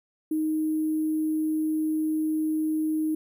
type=tone with sample-and-hold; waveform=sine; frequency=311.7 Hz; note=D#4; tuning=3 cents sharp; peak=-23 dBFS; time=0.31-3.15 s; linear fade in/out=5 ms; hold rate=11025 Hz; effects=none